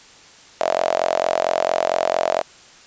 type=tone with high-pass filter; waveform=sawtooth; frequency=44.41 Hz; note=F1; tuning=30 cents sharp; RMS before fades=-20 dBFS; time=0.6-2.42 s; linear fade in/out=10 ms; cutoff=640 Hz; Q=8; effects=white hiss -46 dBFS RMS until 2.86 s + resampled to 16000 Hz